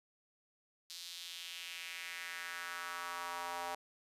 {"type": "tone with high-pass filter sweep", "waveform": "square", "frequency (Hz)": 87, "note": "F2", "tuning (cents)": -6, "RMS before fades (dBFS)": -44, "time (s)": [0.9, 3.75], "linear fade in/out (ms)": 0, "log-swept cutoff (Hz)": [4300, 780], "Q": 2.4, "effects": ["resampled to 32000 Hz"]}